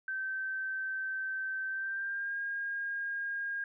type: tone with pitch glide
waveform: sine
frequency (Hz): 1548 to 1621.2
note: G6 to G#6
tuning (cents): -22 to -42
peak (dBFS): -33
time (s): 0.08-3.64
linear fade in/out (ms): 2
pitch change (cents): +80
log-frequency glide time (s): 1.67-2.37
effects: none